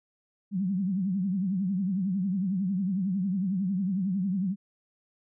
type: tone with vibrato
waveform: sine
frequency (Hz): 190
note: F#3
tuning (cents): +46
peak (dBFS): -25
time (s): 0.51-4.56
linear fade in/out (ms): 50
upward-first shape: triangle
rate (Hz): 11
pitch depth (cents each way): 160
effects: none